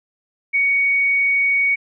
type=tone; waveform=sine; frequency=2237 Hz; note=C#7; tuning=15 cents sharp; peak=-14 dBFS; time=0.53-1.76 s; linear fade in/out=20 ms; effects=none